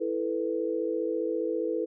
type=chord; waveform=sine; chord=E suspended fourth; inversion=none; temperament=just; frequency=329.6 / 439.5 / 494.4 Hz; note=E4 / A4 / B4; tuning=0 / -2 / +2 cents; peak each=-31 dBFS; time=0-1.86 s; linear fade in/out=20 ms; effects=none